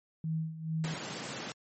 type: tone with tremolo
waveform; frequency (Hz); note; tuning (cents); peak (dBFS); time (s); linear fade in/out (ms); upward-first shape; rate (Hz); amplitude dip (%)
sine; 160; D#3; +49; -29; 0.24-0.94; 2; sine; 2.3; 75
type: high-pass noise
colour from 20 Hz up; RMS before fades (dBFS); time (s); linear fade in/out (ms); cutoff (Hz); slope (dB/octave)
pink; -40; 0.84-1.52; 0; 120; 48
effects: MP3 32 kbps